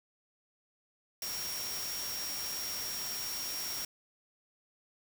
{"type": "tone in noise", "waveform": "sine", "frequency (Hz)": 5588, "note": "F8", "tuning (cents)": 0, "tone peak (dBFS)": -38, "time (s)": [1.22, 3.85], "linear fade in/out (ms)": 2, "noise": "white", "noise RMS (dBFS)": -40, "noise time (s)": [1.22, 3.85], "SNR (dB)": -1, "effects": []}